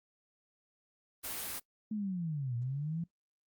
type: noise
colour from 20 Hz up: white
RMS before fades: -39 dBFS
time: 1.23-1.6 s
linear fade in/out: 20 ms
type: linear two-way sweep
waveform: sine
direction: down then up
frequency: 220 to 116.54 to 171.8 Hz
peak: -33 dBFS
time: 1.91-3.04 s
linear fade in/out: 5 ms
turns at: 2.56 s
effects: noise-tail reverb RT60 0.1 s tail -21 dB re dry + Opus 32 kbps